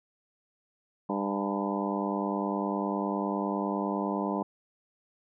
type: harmonic tone with a mistuned harmonic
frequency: 100 Hz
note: G2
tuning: 35 cents sharp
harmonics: 2 / 3 / 4 / 5 / 6 / 7 / 8 / 9 / 10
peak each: -32 / -34 / -37 / -39 / -38 / -39 / -40 / -38 / -37 dBFS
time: 1.09-4.43 s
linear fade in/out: 5 ms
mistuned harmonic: 8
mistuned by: +64 cents
effects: none